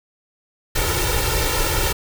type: noise with comb filter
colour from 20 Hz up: pink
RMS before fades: -20 dBFS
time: 0.75-1.93 s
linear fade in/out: 10 ms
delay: 2.2 ms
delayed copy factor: +0.9
effects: none